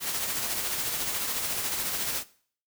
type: noise with tremolo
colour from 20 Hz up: white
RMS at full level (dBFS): -29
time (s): 0-2.24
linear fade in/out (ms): 50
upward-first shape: sine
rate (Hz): 14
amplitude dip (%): 35
effects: noise-tail reverb RT60 0.5 s tail -18 dB re dry